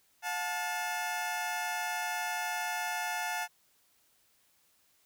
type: tone pair together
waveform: 20% pulse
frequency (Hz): 717 / 874.1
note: F5 / A5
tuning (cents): +45 / -12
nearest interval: minor third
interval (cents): 343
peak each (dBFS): -31 / -30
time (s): 0.22-3.48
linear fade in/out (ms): 50
effects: white hiss -69 dBFS RMS until 5.05 s